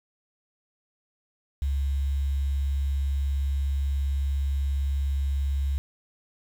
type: tone with quantisation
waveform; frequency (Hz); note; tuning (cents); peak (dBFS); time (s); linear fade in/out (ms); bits
sine; 69.3; C#2; 0; -23; 1.62-5.78; 0; 8
effects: none